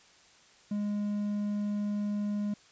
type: tone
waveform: triangle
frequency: 206.5 Hz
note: G#3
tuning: 10 cents flat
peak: -27 dBFS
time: 0.71-2.54 s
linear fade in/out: 5 ms
effects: white hiss -59 dBFS RMS until 2.71 s + resampled to 16000 Hz